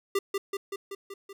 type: tone with echo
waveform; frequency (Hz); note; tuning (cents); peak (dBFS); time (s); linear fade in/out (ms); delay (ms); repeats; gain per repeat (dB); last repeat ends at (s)
square; 395.7; G4; +16; -24; 0.15-0.19; 5; 190; 6; -3; 1.33
effects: none